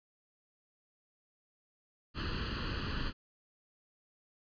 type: noise with comb filter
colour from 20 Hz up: pink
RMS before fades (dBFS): -36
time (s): 2.14-3.13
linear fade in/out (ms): 50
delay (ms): 0.68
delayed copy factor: +0.8
effects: resampled to 11025 Hz